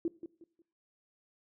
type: tone with echo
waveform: sine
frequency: 334.8 Hz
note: E4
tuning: 27 cents sharp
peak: -28 dBFS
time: 0.05-0.08 s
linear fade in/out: 2 ms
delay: 180 ms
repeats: 3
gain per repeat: -11 dB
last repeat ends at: 0.62 s
effects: noise-tail reverb RT60 0.5 s tail -20 dB re dry